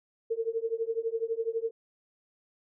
sine tone with tremolo, 454.6 Hz, A#4, 43 cents flat, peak -24 dBFS, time 0.3-1.71 s, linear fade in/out 10 ms, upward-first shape triangle, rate 12 Hz, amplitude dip 100%, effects none

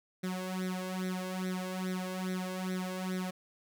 sawtooth tone with flanger, 185 Hz, F#3, in tune, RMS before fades -36 dBFS, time 0.23-3.31 s, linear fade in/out 10 ms, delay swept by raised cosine 0.51 to 1.91 ms, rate 2.4 Hz, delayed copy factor +0.85, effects none

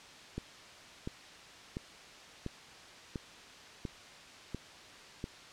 click train, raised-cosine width 3 ms, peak -24 dBFS, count 8, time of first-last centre 0.38-5.241 s, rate 1.44 Hz, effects white hiss -52 dBFS RMS until 5.52 s + low-pass 5000 Hz 12 dB/octave

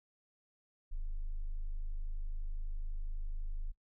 sine tone, 25.96 Hz, G#0, in tune, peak -32 dBFS, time 0.91-3.72 s, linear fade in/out 20 ms, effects noise-tail reverb RT60 0.1 s tail -20 dB re dry + tanh soft clip ceiling -33 dBFS

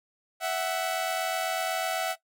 sawtooth tone pair together, 658 / 746 Hz, E5 / F#5, -3 / +14 cents, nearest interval major second, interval 217 cents, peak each -26 dBFS, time 0.4-2.16 s, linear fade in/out 50 ms, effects noise-tail reverb RT60 0.1 s tail -17 dB re dry

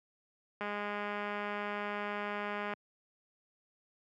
click train, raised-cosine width 0.5 ms, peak -23 dBFS, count 439, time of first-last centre 0.61-2.736 s, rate 206 Hz, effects high-pass 150 Hz 12 dB/octave

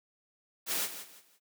white noise with echo, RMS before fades -32 dBFS, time 0.66-0.89 s, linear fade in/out 50 ms, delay 170 ms, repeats 3, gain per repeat -11 dB, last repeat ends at 1.4 s, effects high-pass 200 Hz 12 dB/octave

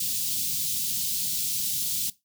white band-stop noise, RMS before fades -28 dBFS, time 0-2.1 s, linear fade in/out 5 ms, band 210 to 3400 Hz, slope 24 dB/octave, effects noise-tail reverb RT60 0.2 s tail -18 dB re dry + high-pass 100 Hz 12 dB/octave

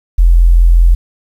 sine tone, 42.7 Hz, F1, 38 cents flat, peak -3 dBFS, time 0.18-0.95 s, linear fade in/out 10 ms, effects 7-bit

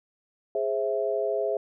sine chord, Ab augmented, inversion none, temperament equal with one note detuned, 415.3 / 528.4 / 659.3 Hz, Ab4 / C5 / E5, 0 / +17 / 0 cents, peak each -28 / -30 / -28 dBFS, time 0.55-1.57 s, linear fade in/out 2 ms, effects none

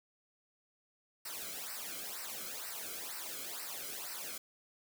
white noise with flanger, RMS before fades -43 dBFS, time 1.25-4.38 s, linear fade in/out 5 ms, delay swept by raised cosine 0.29 to 1.12 ms, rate 2.1 Hz, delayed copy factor -0.8, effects none

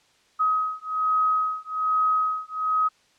sine beating tone pair, 1265 / 1266.2 Hz, D#6 / D#6, +28 / +30 cents, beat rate 1.2 Hz, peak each -24 dBFS, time 0.39-2.89 s, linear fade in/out 20 ms, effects white hiss -61 dBFS RMS until 3.18 s + low-pass 6000 Hz 12 dB/octave

